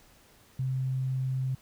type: tone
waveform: sine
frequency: 130.81 Hz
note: C3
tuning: in tune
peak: -27 dBFS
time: 0.59-1.55 s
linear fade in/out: 5 ms
effects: pink hiss -59 dBFS RMS until 1.61 s